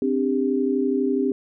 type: chord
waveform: sine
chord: C suspended second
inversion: none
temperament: equal with one note detuned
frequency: 261.6 / 293.7 / 397.9 Hz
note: C4 / D4 / G4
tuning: 0 / 0 / +26 cents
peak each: -22 / -26 / -23 dBFS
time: 0.02-1.32 s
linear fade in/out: 2 ms
effects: none